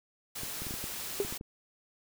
white noise, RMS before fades -39 dBFS, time 0.35-1.38 s, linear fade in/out 10 ms
clicks, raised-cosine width 3 ms, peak -28 dBFS, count 9, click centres 0.434 / 0.62 / 0.668 / 0.709 / 0.74 / 0.841 / 1.249 / 1.325 / 1.411 s
sine tone with exponential decay, 402.1 Hz, G4, 44 cents sharp, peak -22 dBFS, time 1.2-1.29 s, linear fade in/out 1 ms, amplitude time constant 18 ms
effects none

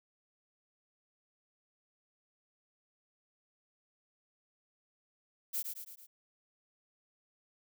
violet noise with echo, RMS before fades -35 dBFS, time 5.53-5.63 s, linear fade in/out 20 ms, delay 110 ms, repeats 4, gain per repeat -5 dB, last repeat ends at 6.07 s, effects none

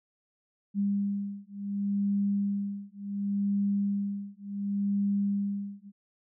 sine beating tone pair, 200.4 / 201.09 Hz, G3 / G3, +38 / +44 cents, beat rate 0.69 Hz, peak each -30 dBFS, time 0.74-5.92 s, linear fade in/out 50 ms, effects none

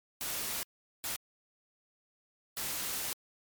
white noise bursts at uneven times, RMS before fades -36 dBFS, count 3, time 0.21-0.63 / 1.04-1.16 / 2.57-3.13 s, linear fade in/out 0 ms, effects MP3 96 kbps

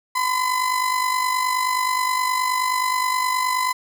35% pulse tone with amplitude modulation, 1013 Hz, B5, 44 cents sharp, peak -15 dBFS, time 0.15-3.73 s, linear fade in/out 10 ms, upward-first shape sine, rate 49.5 Hz, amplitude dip 55%, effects none

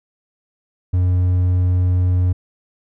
triangle tone, 90.4 Hz, F#2, 40 cents flat, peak -11 dBFS, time 0.93-2.33 s, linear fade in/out 10 ms, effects none

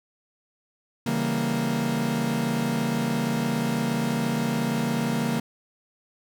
40% pulse chord, C# diminished seventh, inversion none, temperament equal, 138.59 / 164.81 / 196 / 233.1 Hz, C#3 / E3 / G3 / Bb3, 0 / 0 / 0 / 0 cents, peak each -30 / -30 / -31 / -25 dBFS, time 1.06-5.4 s, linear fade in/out 5 ms, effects none

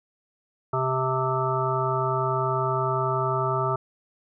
harmonic tone with a mistuned harmonic, 130.81 Hz, C3, in tune, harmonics 1 / 3 / 5 / 7 / 9 / 10, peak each -28 / -29 / -30 / -30 / -29 / -30 dBFS, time 0.73-3.76 s, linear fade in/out 5 ms, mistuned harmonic 7, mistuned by -30 cents, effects none

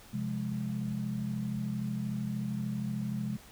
sine chord, F minor, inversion second, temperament equal, 130.81 / 174.61 / 207.7 Hz, C3 / F3 / Ab3, 0 / 0 / 0 cents, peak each -36 / -39 / -34 dBFS, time 0.13-3.37 s, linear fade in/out 10 ms, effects pink hiss -54 dBFS RMS until 3.51 s

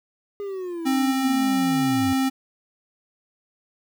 triangle linear sweep, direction down, 410.1 to 87.31 Hz, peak -26 dBFS, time 0.4-2.13 s, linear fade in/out 0 ms
square tone, 265 Hz, C4, 22 cents sharp, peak -20 dBFS, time 0.85-2.3 s, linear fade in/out 20 ms
effects 9-bit

